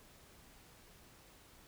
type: silence
effects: pink hiss -61 dBFS RMS until 1.67 s